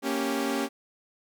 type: chord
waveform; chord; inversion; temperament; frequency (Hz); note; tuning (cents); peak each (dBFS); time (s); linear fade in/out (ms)
sawtooth; G diminished; first; equal; 233.1 / 277.2 / 392; Bb3 / Db4 / G4; 0 / 0 / 0; -28 / -25 / -28; 0.02-0.69; 50
effects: none